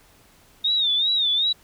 sine tone with vibrato, 3674 Hz, A#7, 26 cents flat, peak -18 dBFS, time 0.64-1.53 s, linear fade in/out 10 ms, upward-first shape sine, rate 2.6 Hz, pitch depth 110 cents each way, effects pink hiss -55 dBFS RMS until 1.63 s

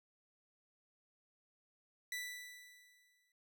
sawtooth tone with exponential decay, 1975.5 Hz, B6, in tune, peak -35 dBFS, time 2.12-3.32 s, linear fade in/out 2 ms, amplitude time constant 260 ms, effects none

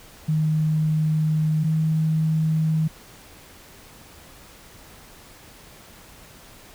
sine tone pair in turn, 155.56 / 157.91 Hz, D#3 / D#3, 0 / +26 cents, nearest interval unison, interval 26 cents, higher second, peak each -18 dBFS, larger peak neither, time 0.28-1.64 / 1.64-2.88 s, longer first, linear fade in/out 10 ms, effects pink hiss -47 dBFS RMS until 6.74 s

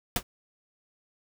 pink noise with exponential decay, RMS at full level -20 dBFS, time 0.16-0.23 s, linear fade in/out 2 ms, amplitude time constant 15 ms, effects none

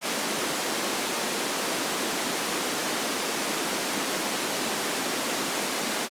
pink high-pass noise, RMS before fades -28 dBFS, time 0.01-6.09 s, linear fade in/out 50 ms, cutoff 220 Hz, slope 24 dB/octave, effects low-pass 11000 Hz 12 dB/octave + Opus 48 kbps

